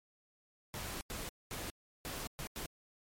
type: noise bursts at uneven times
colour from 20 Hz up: pink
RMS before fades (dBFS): -42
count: 6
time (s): 0.74-1.01 / 1.1-1.29 / 1.51-1.7 / 2.05-2.27 / 2.39-2.47 / 2.56-2.66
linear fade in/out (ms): 0
effects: MP3 64 kbps